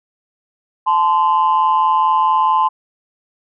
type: tone pair together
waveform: sine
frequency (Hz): 869.5 / 1034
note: A5 / C6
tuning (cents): -21 / -21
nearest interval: minor third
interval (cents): 300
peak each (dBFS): -14 / -12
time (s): 0.86-2.69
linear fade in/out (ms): 20
effects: tanh soft clip ceiling -6 dBFS